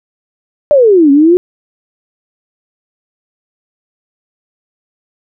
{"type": "exponential two-way sweep", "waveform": "sine", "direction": "down then up", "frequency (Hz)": [609, 272.6, 368.3], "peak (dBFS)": -3, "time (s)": [0.71, 1.37], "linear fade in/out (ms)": 0, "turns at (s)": 1.11, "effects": []}